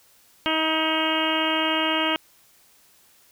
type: harmonic tone with a mistuned harmonic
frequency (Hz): 316.7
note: D#4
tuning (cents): +31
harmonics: 1 / 2 / 3 / 4 / 5 / 6 / 7 / 8 / 9 / 10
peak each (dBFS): -27 / -29 / -29 / -30 / -32 / -35 / -31 / -34 / -27 / -30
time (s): 0.46-2.16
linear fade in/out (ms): 0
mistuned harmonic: 6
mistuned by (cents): +20
effects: white hiss -57 dBFS RMS until 3.31 s

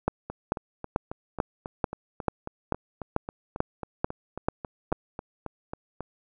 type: two click trains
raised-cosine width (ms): 1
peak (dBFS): -20 / -9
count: 22 / 12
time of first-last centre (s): 0.3-6.007 / 0.08-4.926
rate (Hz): 3.68 / 2.27
effects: none

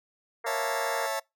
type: harmonic tone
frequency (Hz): 233.1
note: A#3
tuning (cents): 0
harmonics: 2 / 3 / 4 / 5 / 6 / 7 / 8 / 9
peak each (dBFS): -37 / -39 / -40 / -41 / -42 / -42 / -43 / -44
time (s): 0.44-1.07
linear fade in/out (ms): 10
type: chord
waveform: sawtooth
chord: A major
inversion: first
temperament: just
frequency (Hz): 550 / 660 / 880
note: C#5 / E5 / A5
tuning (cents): -14 / +2 / 0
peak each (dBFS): -29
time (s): 0.46-1.2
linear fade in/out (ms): 10
effects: noise-tail reverb RT60 0.2 s tail -25 dB re dry

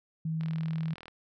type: tone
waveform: sine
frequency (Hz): 160.2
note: E3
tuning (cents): -49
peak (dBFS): -29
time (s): 0.25-0.94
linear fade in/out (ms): 5
type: click train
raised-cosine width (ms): 0.3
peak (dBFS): -30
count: 28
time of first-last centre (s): 0.41-1.082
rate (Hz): 40.2
effects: none

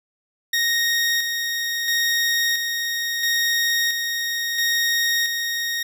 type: tone with tremolo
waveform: 20% pulse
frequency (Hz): 1864.7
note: A#6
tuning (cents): 0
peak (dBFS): -13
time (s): 0.53-5.83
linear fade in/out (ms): 5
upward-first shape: square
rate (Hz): 0.74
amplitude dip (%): 40
effects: none

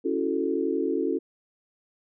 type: chord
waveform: sine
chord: F# minor seventh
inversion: second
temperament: equal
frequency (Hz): 277.2 / 329.6 / 370 / 440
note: C#4 / E4 / F#4 / A4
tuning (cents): 0 / 0 / 0 / 0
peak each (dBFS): -29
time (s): 0.04-1.19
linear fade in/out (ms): 20
effects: none

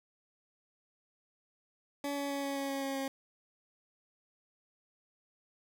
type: tone with pitch steps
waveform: 20% pulse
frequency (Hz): 283.9 / 281.9 / 280 / 278.1 / 276.1 / 274.2 / 272.3 / 270.5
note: C#4 / C#4 / C#4 / C#4 / C#4 / C#4 / C#4 / C#4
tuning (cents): +41 / +29 / +18 / +6 / -7 / -19 / -31 / -42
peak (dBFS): -29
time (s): 2.04-3.08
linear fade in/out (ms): 2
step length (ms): 130
effects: none

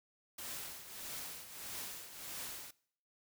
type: noise with tremolo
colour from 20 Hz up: white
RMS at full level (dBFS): -43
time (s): 0.38-2.71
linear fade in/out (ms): 5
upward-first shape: triangle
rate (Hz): 1.6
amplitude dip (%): 70
effects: noise-tail reverb RT60 0.6 s tail -22 dB re dry

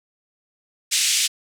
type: band-pass noise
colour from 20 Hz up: white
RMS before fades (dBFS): -20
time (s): 0.91-1.28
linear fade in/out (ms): 20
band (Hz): 2300 to 8600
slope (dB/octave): 24
effects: none

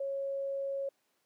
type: tone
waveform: sine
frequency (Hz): 550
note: C#5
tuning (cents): -14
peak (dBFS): -32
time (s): 0-0.89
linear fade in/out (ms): 5
effects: pink hiss -75 dBFS RMS until 1.25 s + high-pass 300 Hz 12 dB/octave

